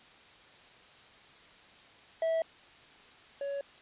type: tone pair in turn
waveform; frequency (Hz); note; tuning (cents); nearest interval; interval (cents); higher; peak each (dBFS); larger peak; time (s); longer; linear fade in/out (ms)
triangle; 652 / 560.4; E5 / C#5; -19 / +19; minor third; 262; first; -25 / -31; first; 2.22-2.42 / 3.41-3.61; neither; 2
effects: white hiss -56 dBFS RMS until 3.81 s + resampled to 8000 Hz